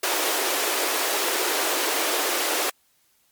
pink high-pass noise, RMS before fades -24 dBFS, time 0.03-2.7 s, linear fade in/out 5 ms, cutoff 320 Hz, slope 48 dB/octave, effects white hiss -64 dBFS RMS until 3.31 s + MP3 96 kbps

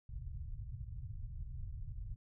pink low-pass noise, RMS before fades -44 dBFS, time 0.09-2.16 s, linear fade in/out 5 ms, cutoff 130 Hz, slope 48 dB/octave, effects none

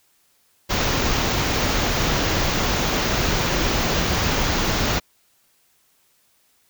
pink band-stop noise, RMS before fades -21 dBFS, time 0.69-5 s, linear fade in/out 20 ms, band 7000 to 15000 Hz, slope 96 dB/octave, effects white hiss -62 dBFS RMS until 6.69 s

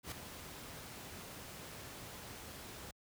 pink noise with ADSR envelope, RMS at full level -41 dBFS, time 0.03-2.91 s, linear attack 86 ms, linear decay 6 ms, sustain -8 dB, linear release 3 ms, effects high-pass 60 Hz 12 dB/octave

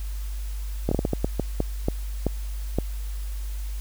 slowing click train, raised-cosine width 2 ms, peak -9 dBFS, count 12, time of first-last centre 0.89-2.786 s, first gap 24 ms, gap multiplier 1.36, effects added 50 Hz sine -28 dBFS peak until 3.8 s + white hiss -47 dBFS RMS until 3.8 s

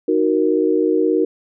sine chord, D# minor, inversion none, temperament equal, 311.1 / 370 / 466.2 Hz, D#4 / F#4 / A#4, 0 / 0 / 0 cents, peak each -18 dBFS, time 0.08-1.25 s, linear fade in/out 5 ms, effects none

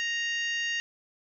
harmonic tone, 932.3 Hz, A#5, in tune, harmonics 2 / 3 / 4 / 5 / 6 / 7, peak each -30 / -32 / -43 / -44 / -45 / -42 dBFS, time 0-0.8 s, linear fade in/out 0 ms, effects 11-bit

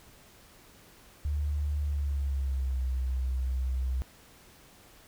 sine tone with pitch glide, 73.42 to 64.29 Hz, D2 to C2, 0 to -30 cents, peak -27 dBFS, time 1.25-4.02 s, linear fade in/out 0 ms, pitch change -230 cents, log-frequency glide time 1.81-2.81 s, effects pink hiss -56 dBFS RMS until 5.07 s

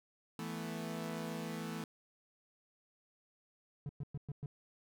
sawtooth chord, E suspended fourth, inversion none, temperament equal, 164.81 / 220 / 246.9 Hz, E3 / A3 / B3, 0 / 0 / 0 cents, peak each -39 / -39 / -43 dBFS, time 0.39-1.84 s, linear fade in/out 2 ms
triangle tone bursts, 143.2 Hz, D3, 43 cents flat, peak -36 dBFS, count 5, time 3.86-4.46 s, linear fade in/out 2 ms, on 32 ms, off 110 ms
effects none

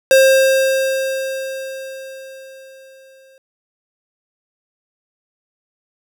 square tone with exponential decay, 532 Hz, C5, 29 cents sharp, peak -7 dBFS, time 0.11-3.38 s, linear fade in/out 1 ms, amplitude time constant 710 ms, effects none

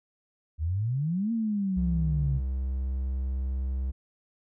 sine exponential two-way sweep, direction up then down, 73.3 to 233.1 to 131.2 Hz, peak -25 dBFS, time 0.58-2.41 s, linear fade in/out 50 ms, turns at 1.32 s
triangle tone, 65.41 Hz, C2, in tune, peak -25 dBFS, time 1.76-3.92 s, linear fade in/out 20 ms
effects none

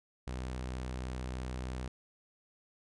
sawtooth tone, 63.2 Hz, B1, 41 cents sharp, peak -33 dBFS, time 0.27-1.88 s, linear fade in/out 5 ms, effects resampled to 22050 Hz

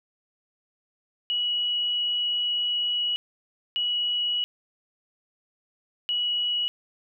sine tone bursts at uneven times, 2924 Hz, F#7, 21 cents flat, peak -23 dBFS, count 3, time 1.3-3.16 / 3.76-4.44 / 6.09-6.68 s, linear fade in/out 0 ms, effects none

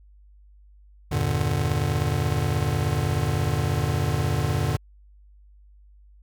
square chord, E half-diminished seventh, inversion none, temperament just, 82.41 / 98.89 / 118.67 / 148.33 Hz, E2 / G2 / Bb2 / D3, 0 / +16 / +31 / +18 cents, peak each -29 / -29 / -28 / -27 dBFS, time 1.11-4.77 s, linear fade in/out 10 ms, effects added 50 Hz sine -49 dBFS peak until 6.22 s

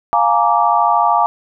sine chord, Bb dominant seventh, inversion second, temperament just, 699.2 / 839.1 / 932.3 / 1165.4 Hz, F5 / Ab5 / Bb5 / D6, +2 / +18 / 0 / -14 cents, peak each -16 dBFS, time 0.13-1.26 s, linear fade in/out 0 ms, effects none

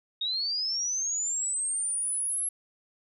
sine linear sweep, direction up, 3699 to 11175 Hz, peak -27 dBFS, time 0.21-2.49 s, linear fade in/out 5 ms, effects none

